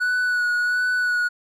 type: tone with vibrato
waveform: triangle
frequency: 1473 Hz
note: F#6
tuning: 8 cents flat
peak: -17 dBFS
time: 0-1.29 s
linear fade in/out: 20 ms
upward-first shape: sine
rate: 1.4 Hz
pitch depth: 21 cents each way
effects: none